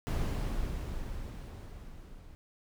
brown noise with level ramp, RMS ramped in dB -29 to -51 dBFS, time 0.07-2.35 s, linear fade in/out 0 ms, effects none

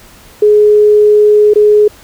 sine tone with dropouts, 420 Hz, G#4, 19 cents sharp, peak -3 dBFS, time 0.42-1.88 s, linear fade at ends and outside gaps 5 ms, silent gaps 1.537-1.557 s, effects pink hiss -39 dBFS RMS until 2.03 s

